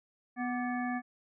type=harmonic tone with a mistuned harmonic; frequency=246.9 Hz; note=B3; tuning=in tune; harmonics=1 / 3 / 5 / 7 / 9; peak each=-33 / -37 / -44 / -40 / -47 dBFS; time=0.36-1.02 s; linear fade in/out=50 ms; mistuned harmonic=5; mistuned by=-86 cents; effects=none